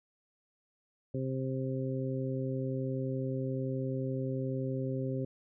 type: harmonic tone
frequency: 131.6 Hz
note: C3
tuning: 10 cents sharp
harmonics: 1 / 2 / 3 / 4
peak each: -34 / -37 / -39 / -40 dBFS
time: 1.14-5.25 s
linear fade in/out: 5 ms
effects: none